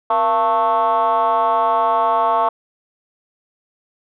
sine tone with frequency modulation, 892 Hz, A5, 23 cents sharp, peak -12 dBFS, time 0.1-2.49 s, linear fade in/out 5 ms, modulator 210 Hz, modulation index 1.4, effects tanh soft clip ceiling -10 dBFS

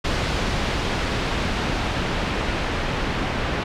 pink noise with low-pass filter sweep, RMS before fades -24 dBFS, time 0.04-3.64 s, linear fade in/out 10 ms, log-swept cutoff 4300 to 2800 Hz, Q 0.81, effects none

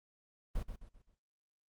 brown noise with echo, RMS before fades -35 dBFS, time 0.55-0.63 s, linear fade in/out 5 ms, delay 130 ms, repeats 4, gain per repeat -8 dB, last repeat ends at 1.15 s, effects noise-tail reverb RT60 0.4 s tail -26 dB re dry + Opus 24 kbps

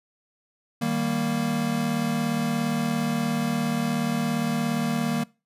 square chord, Eb major, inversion none, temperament equal, 155.56 / 196 / 233.1 Hz, Eb3 / G3 / Bb3, 0 / 0 / 0 cents, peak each -30 / -31 / -26 dBFS, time 0.81-5.24 s, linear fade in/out 10 ms, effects noise-tail reverb RT60 0.3 s tail -22 dB re dry + resampled to 32000 Hz

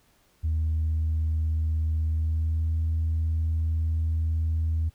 sine tone with pitch glide, 79.1 to 80.44 Hz, D#2 to E2, +29 to -42 cents, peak -21 dBFS, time 0.43-4.9 s, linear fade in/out 20 ms, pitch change +29 cents, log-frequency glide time 2.14-2.69 s, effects tanh soft clip ceiling -20 dBFS + pink hiss -64 dBFS RMS until 4.94 s

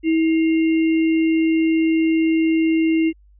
sine tone with sample-and-hold, 322.7 Hz, E4, 37 cents flat, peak -14 dBFS, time 0.03-3.13 s, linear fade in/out 50 ms, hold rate 2450 Hz, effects added 50 Hz sine -48 dBFS peak until 3.39 s + resampled to 8000 Hz

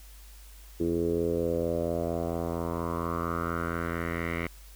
10% pulse tone with low-pass filter sweep, 84.3 Hz, E2, 39 cents sharp, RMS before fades -30 dBFS, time 0.8-4.47 s, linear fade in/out 5 ms, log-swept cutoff 360 to 2200 Hz, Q 4.4, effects added 50 Hz sine -47 dBFS peak until 4.75 s + white hiss -55 dBFS RMS until 4.75 s

